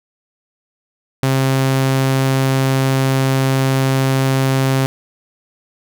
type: tone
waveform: sawtooth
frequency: 133.5 Hz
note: C3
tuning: 35 cents sharp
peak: -9 dBFS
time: 1.23-4.86 s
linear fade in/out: 0 ms
effects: none